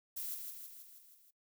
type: noise with echo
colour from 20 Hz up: violet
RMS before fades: -41 dBFS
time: 0.16-0.35 s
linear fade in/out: 10 ms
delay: 160 ms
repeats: 6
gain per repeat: -4 dB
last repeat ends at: 1.31 s
effects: noise-tail reverb RT60 0.1 s tail -21 dB re dry